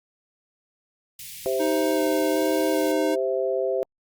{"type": "band-stop noise", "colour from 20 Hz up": "white", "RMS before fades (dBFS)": -39, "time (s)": [1.19, 2.92], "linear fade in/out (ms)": 2, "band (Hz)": [180, 2000], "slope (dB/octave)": 48}
{"type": "chord", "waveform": "sine", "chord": "C major", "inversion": "second", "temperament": "equal", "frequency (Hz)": [392, 523.3, 659.3], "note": ["G4", "C5", "E5"], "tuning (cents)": [0, 0, 0], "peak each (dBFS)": [-26, -25, -28], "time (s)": [1.46, 3.83], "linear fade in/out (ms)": 0}
{"type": "tone with vibrato", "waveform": "square", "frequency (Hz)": 311.1, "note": "D#4", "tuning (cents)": 0, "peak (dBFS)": -25, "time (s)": [1.59, 3.16], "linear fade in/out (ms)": 20, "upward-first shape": "square", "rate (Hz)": 1.3, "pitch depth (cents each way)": 11}
{"effects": ["Opus 48 kbps"]}